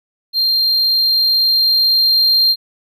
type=tone with level ramp; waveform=triangle; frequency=4186 Hz; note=C8; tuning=in tune; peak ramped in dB=-11 to -8 dBFS; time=0.33-2.56 s; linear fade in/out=50 ms; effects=none